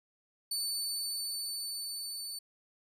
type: tone with level ramp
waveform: 25% pulse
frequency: 4507 Hz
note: C#8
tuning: 28 cents sharp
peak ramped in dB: -27 to -34 dBFS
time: 0.51-2.39 s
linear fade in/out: 5 ms
effects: none